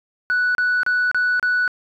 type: tone bursts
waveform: sine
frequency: 1480 Hz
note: F#6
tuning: in tune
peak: -14 dBFS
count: 5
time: 0.3-1.678 s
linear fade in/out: 0 ms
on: 250 ms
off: 32 ms
effects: tanh soft clip ceiling -14 dBFS